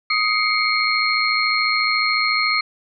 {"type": "tone cluster", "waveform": "sine", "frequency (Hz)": [1253, 2126, 2240, 4258], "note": ["D#6", "C7", "C#7", "C8"], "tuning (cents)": [12, 27, 18, 30], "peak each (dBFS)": -22, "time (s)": [0.1, 2.61], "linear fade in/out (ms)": 5, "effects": []}